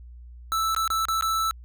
square tone with dropouts, 1318.5 Hz, E6, in tune, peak -23 dBFS, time 0.52-1.51 s, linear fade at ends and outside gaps 0 ms, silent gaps 0.748-0.764 / 0.877-0.903 / 1.053-1.085 / 1.21-1.224 s, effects added 60 Hz sine -41 dBFS peak until 1.64 s

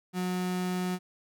35% pulse tone, 181.9 Hz, F#3, 29 cents flat, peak -27 dBFS, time 0.13-0.99 s, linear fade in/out 50 ms, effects none

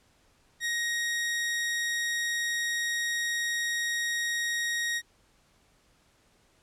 sawtooth tone, 1879 Hz, A#6, 13 cents sharp, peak -24 dBFS, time 0.6-5.02 s, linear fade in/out 50 ms, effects pink hiss -65 dBFS RMS until 6.62 s + low-pass 10000 Hz 12 dB/octave

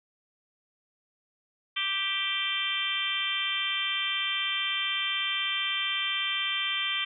harmonic tone with a mistuned harmonic, 392 Hz, G4, in tune, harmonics 3 / 4 / 5 / 6 / 7 / 8 / 9, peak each -38 / -40 / -36 / -33 / -38 / -30 / -37 dBFS, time 1.76-7.05 s, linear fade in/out 10 ms, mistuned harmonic 7, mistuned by -26 cents, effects none

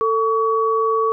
sine tone pair together, 446.1 / 1130.6 Hz, A4 / C#6, +24 / +34 cents, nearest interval octave + major third, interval 1610 cents, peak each -18 dBFS, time 0.01-1.12 s, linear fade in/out 0 ms, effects none

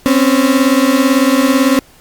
35% pulse beating tone pair, 258.2 / 276.2 Hz, C4 / C#4, -23 / -6 cents, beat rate 18 Hz, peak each -10 dBFS, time 0.06-1.79 s, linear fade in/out 0 ms, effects pink hiss -45 dBFS RMS until 2 s + Opus 48 kbps

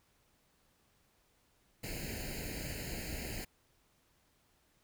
pink noise with comb filter, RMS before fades -41 dBFS, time 1.83-3.45 s, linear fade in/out 10 ms, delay 0.43 ms, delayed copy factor +0.95, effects pink hiss -72 dBFS RMS until 4.83 s

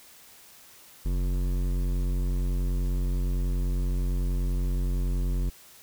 triangle tone with hard clipping, 45.3 Hz, F#1, 36 cents flat, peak -26 dBFS, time 1.05-5.5 s, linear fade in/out 10 ms, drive 18 dB, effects white hiss -52 dBFS RMS until 5.82 s

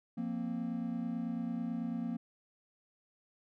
triangle chord, F suspended fourth, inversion none, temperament just, 174.61 / 232.8 / 261.9 Hz, F3 / Bb3 / C4, 0 / -2 / +2 cents, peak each -39 / -34 / -39 dBFS, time 0.17-2.17 s, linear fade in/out 10 ms, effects none

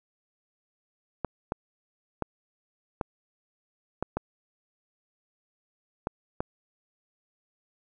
clicks, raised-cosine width 1 ms, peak -14 dBFS, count 8, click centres 1.247 / 1.521 / 2.223 / 3.012 / 4.026 / 4.17 / 6.071 / 6.405 s, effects none

